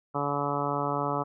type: harmonic tone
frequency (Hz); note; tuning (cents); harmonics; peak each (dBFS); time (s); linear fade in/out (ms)
143.4; D3; -41; 1 / 2 / 3 / 4 / 5 / 6 / 7 / 8 / 9; -35 / -35 / -35 / -35 / -35 / -35 / -35 / -35 / -35; 0.14-1.24; 20
effects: none